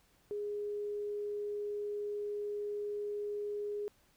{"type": "tone", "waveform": "sine", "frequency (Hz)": 413.4, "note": "G#4", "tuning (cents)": -8, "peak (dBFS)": -35, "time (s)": [0.31, 3.88], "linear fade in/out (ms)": 0, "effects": ["pink hiss -69 dBFS RMS until 4.16 s"]}